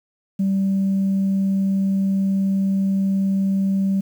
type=tone; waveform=sine; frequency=194.2 Hz; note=G3; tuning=16 cents flat; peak=-15 dBFS; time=0.39-4.01 s; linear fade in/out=10 ms; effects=tanh soft clip ceiling -14 dBFS + 8-bit